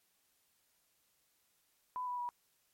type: tone with pitch steps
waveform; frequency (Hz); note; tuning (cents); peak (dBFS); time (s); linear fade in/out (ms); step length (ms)
sine; 1000 / 985.1 / 970.4; B5 / B5 / B5; +21 / -5 / -31; -36; 1.96-2.29; 0; 110
effects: white hiss -75 dBFS RMS until 2.73 s + MP3 64 kbps